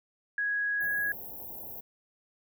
sine tone, 1661.2 Hz, G#6, in tune, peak -27 dBFS, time 0.38-1.12 s, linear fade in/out 2 ms
white band-stop noise, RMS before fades -42 dBFS, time 0.8-1.81 s, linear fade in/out 10 ms, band 910 to 12000 Hz, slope 96 dB/octave
effects none

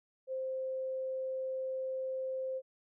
sine tone, 523.3 Hz, C5, in tune, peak -34 dBFS, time 0.27-2.62 s, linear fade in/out 50 ms, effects none

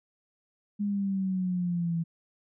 sine exponential sweep, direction down, 206.5 to 164.81 Hz, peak -26 dBFS, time 0.79-2.04 s, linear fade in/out 20 ms, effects none

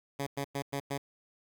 10% pulse tone bursts, 140 Hz, C#3, 18 cents sharp, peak -24 dBFS, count 5, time 0.19-0.98 s, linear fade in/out 10 ms, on 78 ms, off 100 ms, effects 10-bit

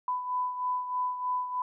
sine beating tone pair, 998 / 1001.2 Hz, B5 / B5, +18 / +23 cents, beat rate 3.2 Hz, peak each -29 / -36 dBFS, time 0.08-1.62 s, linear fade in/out 2 ms, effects none

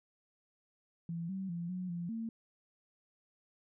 sine tone with pitch steps, 168.1 / 191.3 / 171.1 / 182.8 / 172.4 / 226.3 Hz, E3 / G3 / F3 / F#3 / F3 / A3, +34 / -42 / -35 / -21 / -22 / +49 cents, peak -36 dBFS, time 1.09-2.29 s, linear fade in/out 2 ms, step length 200 ms, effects none

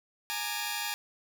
10% pulse tone cluster, 832 / 924 / 1195 / 2363 / 3625 Hz, G#5 / A#5 / D6 / D7 / A#7, +3 / -16 / +30 / +10 / -49 cents, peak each -27 / -29 / -35 / -31 / -36 dBFS, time 0.3-0.94 s, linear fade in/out 0 ms, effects none

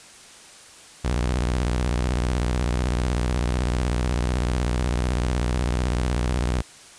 sawtooth tone with vibrato, 61 Hz, B1, 21 cents flat, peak -17 dBFS, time 1.04-6.62 s, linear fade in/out 10 ms, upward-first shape sine, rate 16 Hz, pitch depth 270 cents each way, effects white hiss -46 dBFS RMS until 6.98 s + resampled to 22050 Hz

